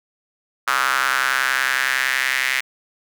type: tone with high-pass filter sweep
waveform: square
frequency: 65.41 Hz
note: C2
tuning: in tune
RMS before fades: -20 dBFS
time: 0.67-2.61 s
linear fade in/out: 10 ms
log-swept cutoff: 1300 to 2000 Hz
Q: 3.9
effects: none